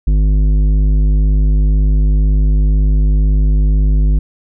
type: tone with tanh clipping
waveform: sine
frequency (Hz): 51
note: G#1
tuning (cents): -31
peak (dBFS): -10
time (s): 0.07-4.19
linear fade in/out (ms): 5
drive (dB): 11
effects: none